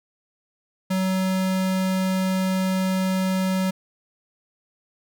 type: tone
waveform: square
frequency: 188 Hz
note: F#3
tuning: 28 cents sharp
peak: -21 dBFS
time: 0.9-3.71 s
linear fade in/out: 10 ms
effects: none